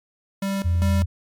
square tone with tremolo, 196 Hz, G3, in tune, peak -23 dBFS, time 0.42-1.03 s, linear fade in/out 5 ms, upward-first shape square, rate 2.5 Hz, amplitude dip 80%
sine tone, 85.8 Hz, F2, 30 cents flat, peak -17 dBFS, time 0.64-1.06 s, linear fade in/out 20 ms
effects MP3 96 kbps

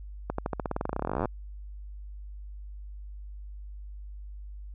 accelerating click train, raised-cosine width 1 ms, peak -15 dBFS, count 30, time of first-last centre 0.3-1.256 s, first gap 84 ms, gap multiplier 0.92, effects added 50 Hz sine -39 dBFS peak until 4.74 s

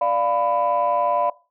sine chord, B diminished, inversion first, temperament equal with one note detuned, 587.3 / 698.5 / 996.9 Hz, D5 / F5 / B5, 0 / 0 / +16 cents, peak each -21 dBFS, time 0.01-1.3 s, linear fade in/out 5 ms, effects noise-tail reverb RT60 0.3 s tail -19 dB re dry + tanh soft clip ceiling -11 dBFS

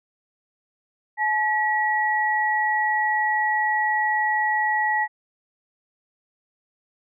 sine tone pair together, 857 / 1924 Hz, A5 / B6, -46 / -46 cents, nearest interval octave + major second, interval 1400 cents, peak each -22 dBFS, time 1.17-5.08 s, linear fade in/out 50 ms, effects none

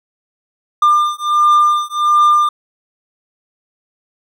triangle beating tone pair, 1198 / 1199.4 Hz, D6 / D6, +34 / +36 cents, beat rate 1.4 Hz, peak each -11 dBFS, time 0.82-2.49 s, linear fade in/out 5 ms, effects none

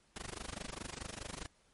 pink noise with amplitude modulation, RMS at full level -41 dBFS, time 0.16-1.46 s, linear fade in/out 0 ms, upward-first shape sine, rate 24.8 Hz, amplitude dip 100%, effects pink hiss -70 dBFS RMS until 1.73 s + MP3 48 kbps

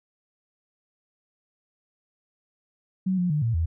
sine tone with pitch steps, 187.7 / 178.3 / 150 / 115.3 / 82.1 Hz, F#3 / F3 / D3 / A#2 / E2, +25 / +36 / +37 / -19 / -6 cents, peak -21 dBFS, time 3.06-3.66 s, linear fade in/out 10 ms, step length 120 ms, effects none

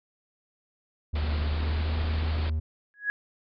triangle tone with pitch glide, 75.3 to 78.18 Hz, D2 to D#2, +44 to +9 cents, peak -23 dBFS, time 1.13-2.6 s, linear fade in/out 10 ms, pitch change +65 cents, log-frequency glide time 1.46-1.86 s
pink low-pass noise, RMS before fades -37 dBFS, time 1.15-2.5 s, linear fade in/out 5 ms, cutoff 4700 Hz, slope 96 dB/octave
sine tone with exponential growth, 1669 Hz, G#6, 8 cents sharp, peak -21 dBFS, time 2.94-3.1 s, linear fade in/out 0 ms, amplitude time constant 33 ms
effects none

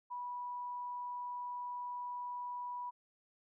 sine tone, 980 Hz, B5, 14 cents flat, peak -39 dBFS, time 0.1-2.91 s, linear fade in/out 20 ms, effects none

